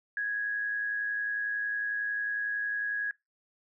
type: tone with amplitude modulation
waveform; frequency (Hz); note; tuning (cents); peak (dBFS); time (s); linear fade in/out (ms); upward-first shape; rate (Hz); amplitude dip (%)
sine; 1661.2; G#6; 0; -27; 0.17-3.11; 2; sine; 111; 40
effects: noise-tail reverb RT60 0.2 s tail -22 dB re dry